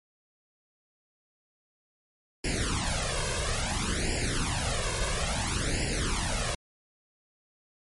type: noise with flanger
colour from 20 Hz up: pink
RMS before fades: -29 dBFS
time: 2.44-6.55 s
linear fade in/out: 5 ms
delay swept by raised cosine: 0.4 to 1.9 ms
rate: 0.59 Hz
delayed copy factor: +0.95
effects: MP3 48 kbps